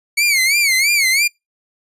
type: tone with vibrato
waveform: sawtooth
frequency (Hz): 2217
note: C#7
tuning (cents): 0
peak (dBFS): -9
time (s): 0.17-1.28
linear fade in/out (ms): 10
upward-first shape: sine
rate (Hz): 3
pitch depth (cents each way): 140
effects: noise-tail reverb RT60 0.2 s tail -26 dB re dry + resampled to 32000 Hz